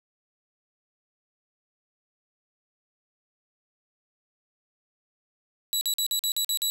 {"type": "tone bursts", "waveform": "20% pulse", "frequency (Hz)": 3928, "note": "B7", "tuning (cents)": -10, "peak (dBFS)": -18, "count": 8, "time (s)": [5.73, 6.7], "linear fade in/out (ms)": 0, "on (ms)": 81, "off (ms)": 46, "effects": []}